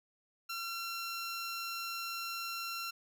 15% pulse tone, 1363 Hz, F6, 43 cents flat, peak -31 dBFS, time 0.49-2.91 s, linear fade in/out 10 ms, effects none

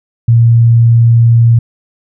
sine tone, 116.54 Hz, A#2, in tune, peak -3 dBFS, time 0.28-1.59 s, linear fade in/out 5 ms, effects none

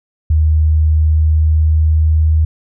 sine tone with pitch glide, 77.78 to 78.46 Hz, D#2 to D#2, 0 to +15 cents, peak -8 dBFS, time 0.3-2.45 s, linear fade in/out 5 ms, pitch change +15 cents, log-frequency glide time 0.88-2.17 s, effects none

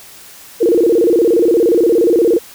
sine tone with vibrato, 400.7 Hz, G4, 38 cents sharp, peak -8 dBFS, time 0.6-2.39 s, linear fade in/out 20 ms, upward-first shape square, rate 17 Hz, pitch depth 260 cents each way, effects white hiss -38 dBFS RMS until 2.54 s

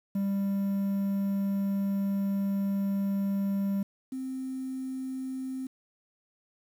triangle / sine tone pair in turn, 197.7 / 261.6 Hz, G3 / C4, +15 / 0 cents, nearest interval perfect fourth, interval 485 cents, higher second, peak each -24 / -32 dBFS, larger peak first, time 0.15-3.83 / 4.12-5.67 s, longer first, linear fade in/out 5 ms, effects 9-bit

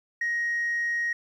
sine tone, 1880 Hz, A#6, 14 cents sharp, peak -23 dBFS, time 0.21-1.13 s, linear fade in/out 5 ms, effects tanh soft clip ceiling -22 dBFS + 10-bit

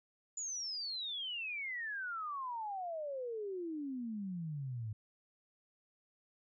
sine exponential sweep, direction down, 7040 to 104.1 Hz, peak -38 dBFS, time 0.37-4.93 s, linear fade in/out 5 ms, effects none

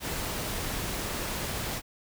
pink noise, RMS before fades -33 dBFS, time 0-1.82 s, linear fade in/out 50 ms, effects none

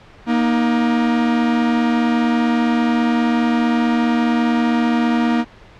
45% pulse tone pair together, 236 / 311.1 Hz, A#3 / D#4, +22 / 0 cents, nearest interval perfect fourth, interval 478 cents, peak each -15 / -21 dBFS, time 0.26-5.45 s, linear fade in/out 50 ms, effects pink hiss -44 dBFS RMS until 5.79 s + low-pass 3000 Hz 12 dB/octave

